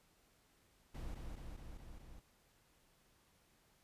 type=noise with echo; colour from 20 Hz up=brown; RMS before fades=-45 dBFS; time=0.94-1.15 s; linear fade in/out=10 ms; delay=210 ms; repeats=5; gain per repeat=-2 dB; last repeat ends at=2.2 s; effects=pink hiss -72 dBFS RMS until 3.83 s + resampled to 32000 Hz